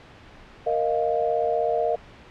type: chord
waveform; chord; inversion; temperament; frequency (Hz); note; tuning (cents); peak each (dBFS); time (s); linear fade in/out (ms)
sine; Bb suspended fourth; none; equal; 466.2 / 622.3 / 698.5; Bb4 / Eb5 / F5; 0 / 0 / 0; -25; 0.66-1.96; 10
effects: pink hiss -47 dBFS RMS until 2.3 s + low-pass 3000 Hz 12 dB/octave